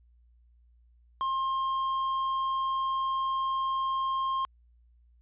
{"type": "tone with hard clipping", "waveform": "sine", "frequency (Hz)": 1064, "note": "C6", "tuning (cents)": 29, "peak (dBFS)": -28, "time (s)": [1.21, 4.45], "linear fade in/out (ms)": 0, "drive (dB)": 4, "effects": ["added 59 Hz sine -58 dBFS peak until 5.21 s", "resampled to 8000 Hz"]}